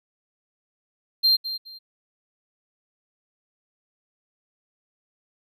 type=tone with echo; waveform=triangle; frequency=4177 Hz; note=C8; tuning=4 cents flat; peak=-14 dBFS; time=1.23-1.37 s; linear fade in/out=20 ms; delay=210 ms; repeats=2; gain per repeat=-12 dB; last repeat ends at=1.79 s; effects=none